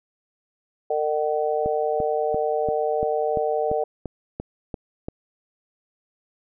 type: harmonic tone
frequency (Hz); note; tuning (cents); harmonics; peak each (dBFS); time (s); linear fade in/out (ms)
151.7; D#3; -44; 3 / 4 / 5; -24 / -25 / -26; 0.9-3.84; 5
type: click train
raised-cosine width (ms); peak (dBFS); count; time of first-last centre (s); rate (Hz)
2; -16; 11; 1.66-5.085; 2.92
effects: none